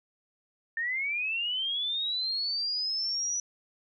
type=linear sweep; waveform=sine; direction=up; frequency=1789 to 5920 Hz; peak=-28 dBFS; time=0.77-3.4 s; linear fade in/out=2 ms; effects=none